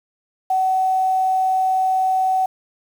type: tone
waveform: sine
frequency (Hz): 754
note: F#5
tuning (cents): +32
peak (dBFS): -15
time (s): 0.5-2.46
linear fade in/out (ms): 5
effects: 7-bit